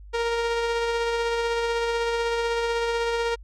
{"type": "tone with tremolo", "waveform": "sawtooth", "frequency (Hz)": 466.2, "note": "A#4", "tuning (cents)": 0, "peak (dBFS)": -18, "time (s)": [0.13, 3.36], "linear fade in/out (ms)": 20, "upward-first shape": "sine", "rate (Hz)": 16, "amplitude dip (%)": 25, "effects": ["added 50 Hz sine -41 dBFS peak until 3.43 s", "low-pass 5000 Hz 12 dB/octave"]}